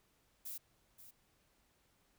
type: noise with echo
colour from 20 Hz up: violet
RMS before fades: -45 dBFS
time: 0.45-0.58 s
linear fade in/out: 10 ms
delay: 530 ms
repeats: 1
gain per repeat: -12 dB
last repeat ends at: 1.11 s
effects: pink hiss -74 dBFS RMS until 2.18 s